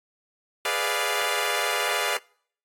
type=chord; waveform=10% pulse; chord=G# diminished seventh; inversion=none; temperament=equal; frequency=415.3 / 493.9 / 587.3 / 698.5 Hz; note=G#4 / B4 / D5 / F5; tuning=0 / 0 / 0 / 0 cents; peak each=-22 / -21 / -21 / -21 dBFS; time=0.65-2.17 s; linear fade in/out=2 ms; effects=noise-tail reverb RT60 0.6 s tail -26 dB re dry + AAC 48 kbps